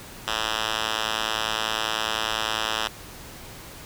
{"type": "tone with band-pass filter", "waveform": "5% pulse", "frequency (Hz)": 110, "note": "A2", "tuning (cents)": 0, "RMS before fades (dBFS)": -27, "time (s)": [0.27, 2.88], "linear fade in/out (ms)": 5, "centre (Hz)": 3000, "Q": 0.99, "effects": ["pink hiss -42 dBFS RMS until 3.85 s"]}